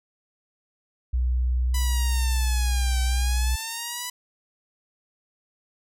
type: tone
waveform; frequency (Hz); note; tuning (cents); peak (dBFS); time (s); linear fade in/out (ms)
sine; 62; B1; +7; -20; 1.13-3.56; 10
type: linear two-way sweep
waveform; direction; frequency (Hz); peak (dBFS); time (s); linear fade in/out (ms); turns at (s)
5% pulse; down then up; 994 to 768 to 994; -18; 1.74-4.1; 5; 3.01
effects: none